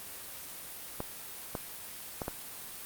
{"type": "clicks", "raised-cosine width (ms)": 1, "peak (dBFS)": -19, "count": 4, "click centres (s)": [1.004, 1.552, 2.218, 2.281], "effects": ["white hiss -44 dBFS RMS until 2.85 s", "Opus 32 kbps"]}